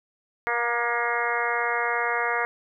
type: harmonic tone with a mistuned harmonic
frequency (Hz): 237.5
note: A#3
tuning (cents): +33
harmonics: 2 / 3 / 4 / 5 / 6 / 7 / 8 / 9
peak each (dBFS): -31 / -31 / -31 / -31 / -31 / -31 / -31 / -31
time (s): 0.47-2.45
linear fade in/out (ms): 0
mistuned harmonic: 4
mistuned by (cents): -16
effects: none